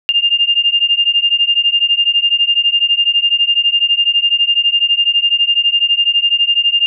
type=beating tone pair; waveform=sine; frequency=2801 / 2813 Hz; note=F7 / F7; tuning=+4 / +12 cents; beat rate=12 Hz; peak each=-13 dBFS; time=0.09-6.86 s; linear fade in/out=0 ms; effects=none